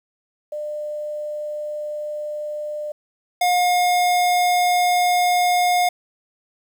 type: tone pair in turn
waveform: sine / square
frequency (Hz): 599 / 715.4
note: D5 / F5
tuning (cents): +34 / +41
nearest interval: minor third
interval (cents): 307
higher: second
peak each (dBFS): -25 / -16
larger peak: second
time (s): 0.52-2.92 / 3.41-5.89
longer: second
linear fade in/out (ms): 5
effects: 9-bit